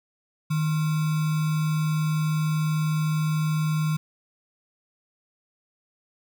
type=tone with sample-and-hold; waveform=sine; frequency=155.56 Hz; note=D#3; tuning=in tune; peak=-21 dBFS; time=0.5-3.97 s; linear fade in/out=10 ms; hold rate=1225 Hz; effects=none